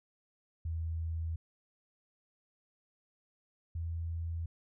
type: tone pair in turn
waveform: sine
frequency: 81.7 / 83.18 Hz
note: E2 / E2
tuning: -15 / +16 cents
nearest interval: unison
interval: 31 cents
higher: second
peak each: -33 / -34 dBFS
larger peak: first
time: 0.65-1.36 / 3.75-4.46 s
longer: neither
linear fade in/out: 5 ms
effects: none